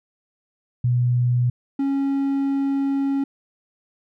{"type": "tone pair in turn", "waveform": ["sine", "triangle"], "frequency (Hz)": [122.7, 275.5], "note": ["B2", "C#4"], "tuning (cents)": [-11, -11], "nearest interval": "octave + major second", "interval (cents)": 1400, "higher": "second", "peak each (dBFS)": [-16, -17], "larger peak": "first", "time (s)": [[0.84, 1.5], [1.79, 3.24]], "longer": "second", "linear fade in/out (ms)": 5, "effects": []}